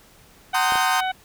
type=harmonic tone; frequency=750 Hz; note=F#5; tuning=23 cents sharp; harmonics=1 / 2 / 3 / 4 / 5; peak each=-23 / -29 / -33 / -35 / -37 dBFS; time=0.53-1.12 s; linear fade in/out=10 ms
type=chord; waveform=40% pulse; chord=C minor seventh; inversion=third; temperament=equal with one note detuned; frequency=916.8 / 1046.5 / 1244.5 / 1568 Hz; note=Bb5 / C6 / Eb6 / G6; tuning=-29 / 0 / 0 / 0 cents; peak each=-25 dBFS; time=0.54-1.01 s; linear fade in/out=10 ms
type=clicks; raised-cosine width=1 ms; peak=-18 dBFS; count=2; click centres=0.722 / 0.756 s
effects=pink hiss -52 dBFS RMS until 1.24 s